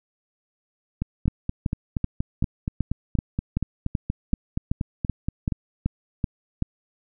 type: two click trains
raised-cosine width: 5 ms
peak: -10 / -12 dBFS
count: 15 / 20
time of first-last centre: 1.28-6.624 / 1.02-5.522 s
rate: 2.62 / 4.22 Hz
effects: none